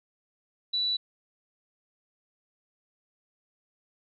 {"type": "tone", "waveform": "sine", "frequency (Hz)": 3951, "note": "B7", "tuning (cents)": 0, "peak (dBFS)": -25, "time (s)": [0.73, 0.97], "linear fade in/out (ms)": 10, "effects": []}